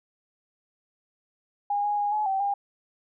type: tone with pitch steps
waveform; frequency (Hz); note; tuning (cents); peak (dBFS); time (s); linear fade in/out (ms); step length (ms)
sine; 816 / 827 / 821 / 848 / 773 / 805; G#5 / G#5 / G#5 / G#5 / G5 / G5; -31 / -8 / -20 / +36 / -24 / +46; -23; 1.7-2.54; 5; 140
effects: none